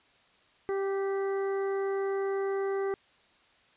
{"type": "harmonic tone with a mistuned harmonic", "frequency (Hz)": 392, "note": "G4", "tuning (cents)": 0, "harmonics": [1, 2, 3, 4, 5], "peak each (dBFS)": [-28, -40, -42, -46, -46], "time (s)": [0.69, 2.94], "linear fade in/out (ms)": 0, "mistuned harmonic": 4, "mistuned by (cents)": -20, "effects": ["white hiss -63 dBFS RMS until 3.76 s", "resampled to 8000 Hz"]}